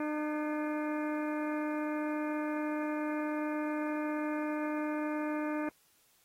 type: harmonic tone with a mistuned harmonic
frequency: 302.4 Hz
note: D#4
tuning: 49 cents flat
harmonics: 1 / 2 / 3 / 4 / 5 / 6 / 7 / 8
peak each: -33 / -39 / -43 / -45 / -47 / -49 / -50 / -51 dBFS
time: 0-5.69 s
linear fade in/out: 2 ms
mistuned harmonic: 6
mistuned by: -90 cents
effects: white hiss -68 dBFS RMS until 6.24 s + AAC 48 kbps